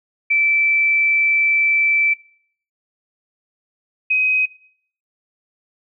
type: tone pair in turn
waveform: sine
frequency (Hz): 2325 / 2522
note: D7 / D#7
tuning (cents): -18 / +23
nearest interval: minor second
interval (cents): 141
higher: second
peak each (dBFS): -13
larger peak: neither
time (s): 0.3-2.14 / 4.1-4.46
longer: first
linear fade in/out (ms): 10
effects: noise-tail reverb RT60 0.6 s tail -21 dB re dry